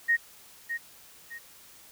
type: tone with echo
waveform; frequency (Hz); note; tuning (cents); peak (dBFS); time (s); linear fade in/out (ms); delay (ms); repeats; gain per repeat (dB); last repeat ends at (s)
sine; 1864.7; A#6; 0; -20; 0.08-0.17; 20; 610; 2; -9; 1.39
effects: white hiss -53 dBFS RMS until 1.91 s